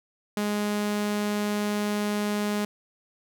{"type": "tone", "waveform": "sawtooth", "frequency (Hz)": 207.7, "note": "G#3", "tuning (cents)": 0, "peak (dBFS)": -21, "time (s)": [0.37, 2.65], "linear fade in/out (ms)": 2, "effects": []}